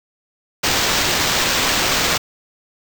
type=noise with sample-and-hold; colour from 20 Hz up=violet; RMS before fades=-18 dBFS; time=0.63-2.18 s; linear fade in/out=10 ms; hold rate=11025 Hz; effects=none